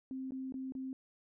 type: tone with dropouts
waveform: sine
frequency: 262.7 Hz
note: C4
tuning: 7 cents sharp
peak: -38 dBFS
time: 0.11-0.93 s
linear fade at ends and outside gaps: 1 ms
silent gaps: 0.308-0.32 / 0.523-0.541 / 0.722-0.751 s
effects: none